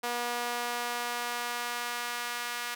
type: tone with high-pass filter sweep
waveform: sawtooth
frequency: 240.7 Hz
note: B3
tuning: 44 cents flat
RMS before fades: -34 dBFS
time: 0.03-2.75 s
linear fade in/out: 10 ms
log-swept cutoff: 670 to 1400 Hz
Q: 1
effects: none